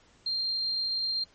sine tone, 4186 Hz, C8, in tune, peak -27 dBFS, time 0.26-1.24 s, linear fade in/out 5 ms, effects pink hiss -61 dBFS RMS until 1.34 s + MP3 32 kbps

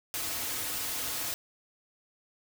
white noise with comb filter, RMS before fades -34 dBFS, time 0.14-1.34 s, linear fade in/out 0 ms, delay 5.1 ms, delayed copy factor -0.65, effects none

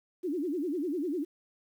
sine tone with vibrato, 321.8 Hz, E4, 42 cents flat, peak -29 dBFS, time 0.23-1.25 s, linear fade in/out 20 ms, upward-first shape sine, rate 10 Hz, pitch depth 260 cents each way, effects 10-bit

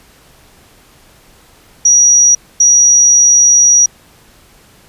sine tone bursts at uneven times, 5780 Hz, F#8, 41 cents flat, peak -4 dBFS, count 2, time 1.85-2.35 / 2.6-3.86 s, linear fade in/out 5 ms, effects pink hiss -45 dBFS RMS until 4.88 s + resampled to 32000 Hz

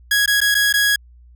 sawtooth tone with dropouts, 1661.2 Hz, G#6, in tune, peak -10 dBFS, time 0.11-0.96 s, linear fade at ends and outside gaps 5 ms, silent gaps 0.26-0.276 / 0.405-0.414 / 0.545-0.55 / 0.727-0.738 s, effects added 60 Hz sine -43 dBFS peak until 1.35 s

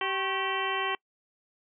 harmonic tone with a mistuned harmonic, 386.7 Hz, G4, 24 cents flat, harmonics 1 / 2 / 3 / 4 / 5 / 6 / 7 / 8, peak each -35 / -35 / -33 / -39 / -35 / -39 / -37 / -36 dBFS, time 0.01-0.95 s, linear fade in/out 2 ms, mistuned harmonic 3, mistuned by -99 cents, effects noise-tail reverb RT60 0.1 s tail -26 dB re dry

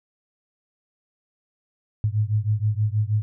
sine beating tone pair, 103.83 / 110.13 Hz, G#2 / A2, 0 / +2 cents, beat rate 6.3 Hz, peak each -22 / -23 dBFS, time 2.04-3.22 s, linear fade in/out 0 ms, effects none

